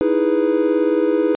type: chord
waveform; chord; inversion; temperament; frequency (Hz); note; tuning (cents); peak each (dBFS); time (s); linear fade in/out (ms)
triangle; E major seventh; third; equal; 311.1 / 329.6 / 415.3 / 493.9; D#4 / E4 / G#4 / B4; 0 / 0 / 0 / 0; -18; 0.01-1.35; 0
effects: resampled to 8000 Hz